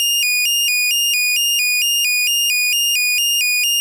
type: tone with vibrato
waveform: sawtooth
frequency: 2637 Hz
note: E7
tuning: in tune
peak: -11 dBFS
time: 0-3.8 s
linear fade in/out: 0 ms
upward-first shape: square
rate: 2.2 Hz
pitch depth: 120 cents each way
effects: none